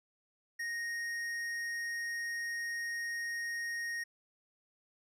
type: tone with tanh clipping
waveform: sine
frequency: 1864.7 Hz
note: A#6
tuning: in tune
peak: -37 dBFS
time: 0.59-4.04 s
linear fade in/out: 10 ms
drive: 12 dB
effects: none